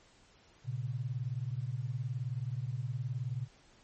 sine beating tone pair, 116.54 / 135.54 Hz, A#2 / C#3, 0 / -39 cents, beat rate 19 Hz, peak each -36 / -37 dBFS, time 0.64-3.48 s, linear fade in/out 50 ms, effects pink hiss -63 dBFS RMS until 3.83 s + MP3 32 kbps

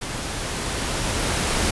pink noise with level ramp, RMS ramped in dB -30 to -21 dBFS, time 0.01-1.71 s, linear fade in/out 10 ms, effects resampled to 24000 Hz

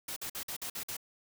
white noise bursts, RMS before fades -39 dBFS, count 7, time 0.08-0.968 s, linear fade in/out 5 ms, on 84 ms, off 50 ms, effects none

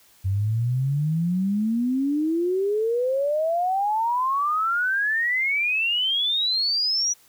sine exponential sweep, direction up, 93.3 to 5900 Hz, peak -20 dBFS, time 0.24-7.14 s, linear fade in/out 20 ms, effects white hiss -56 dBFS RMS until 7.28 s

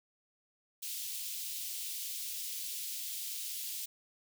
white high-pass noise, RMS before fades -40 dBFS, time 0.82-3.86 s, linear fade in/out 10 ms, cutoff 2800 Hz, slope 24 dB/octave, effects none

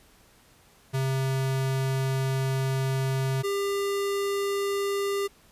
square tone pair in turn, 133.3 / 399.4 Hz, C3 / G4, +33 / +32 cents, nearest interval octave + perfect fifth, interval 1899 cents, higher second, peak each -25 / -26 dBFS, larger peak first, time 0.93-3.43 / 3.43-5.28 s, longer first, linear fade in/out 20 ms, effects pink hiss -58 dBFS RMS until 5.51 s + resampled to 32000 Hz

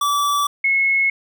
square / sine tone pair in turn, 1155 / 2180 Hz, D6 / C#7, -29 / -29 cents, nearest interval major seventh, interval 1100 cents, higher second, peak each -17 / -14 dBFS, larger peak second, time 0.01-0.47 / 0.64-1.1 s, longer neither, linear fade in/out 5 ms, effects none

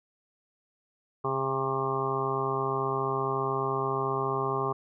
harmonic tone with a mistuned harmonic, 134.4 Hz, C3, 47 cents sharp, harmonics 1 / 2 / 3 / 4 / 5 / 6 / 7 / 8 / 9, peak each -35 / -41 / -31 / -43 / -38 / -36 / -39 / -32 / -35 dBFS, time 1.24-4.73 s, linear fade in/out 10 ms, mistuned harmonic 9, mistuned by -37 cents, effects none

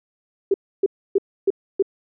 sine tone bursts, 392 Hz, G4, in tune, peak -13 dBFS, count 5, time 0.51-1.825 s, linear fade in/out 5 ms, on 31 ms, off 290 ms, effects none

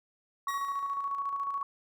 sine tone with tremolo, 1116 Hz, C#6, 11 cents sharp, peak -29 dBFS, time 0.47-1.63 s, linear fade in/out 2 ms, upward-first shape square, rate 14 Hz, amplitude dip 40%
sawtooth tone with exponential decay, 1900 Hz, A#6, 33 cents sharp, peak -33 dBFS, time 0.48-1.17 s, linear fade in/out 5 ms, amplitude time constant 150 ms
effects none

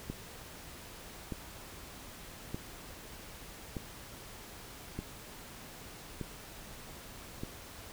click train, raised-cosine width 3 ms, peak -24 dBFS, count 7, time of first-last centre 0.1-7.435 s, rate 0.818 Hz, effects pink hiss -49 dBFS RMS until 7.92 s

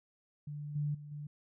sine tone with level steps, 147.3 Hz, D3, 6 cents sharp, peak -39 / -31 / -45 / -40 dBFS, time 0.47-1.27 s, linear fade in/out 5 ms, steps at 0.75 / 0.94 / 1.11 s, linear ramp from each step 10 ms, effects none

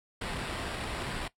pink noise with sample-and-hold, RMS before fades -36 dBFS, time 0.21-1.28 s, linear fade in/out 5 ms, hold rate 6300 Hz, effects noise-tail reverb RT60 0.1 s tail -17 dB re dry + low-pass 10000 Hz 12 dB/octave

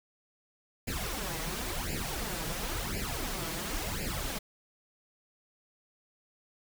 pink noise with flanger, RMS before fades -35 dBFS, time 0.87-4.39 s, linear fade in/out 10 ms, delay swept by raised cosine 0.41 to 6.21 ms, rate 0.95 Hz, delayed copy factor +0.85, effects none

